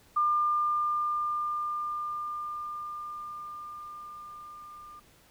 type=tone with level ramp; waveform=sine; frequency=1200 Hz; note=D6; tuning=37 cents sharp; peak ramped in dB=-22 to -45 dBFS; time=0.16-5 s; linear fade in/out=10 ms; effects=pink hiss -60 dBFS RMS until 5.3 s